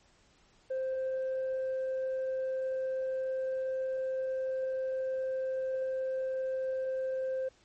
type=tone with tanh clipping; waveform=sine; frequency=523.3 Hz; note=C5; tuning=in tune; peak=-31 dBFS; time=0.7-7.49 s; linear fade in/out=10 ms; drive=1 dB; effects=pink hiss -65 dBFS RMS until 7.64 s + MP3 32 kbps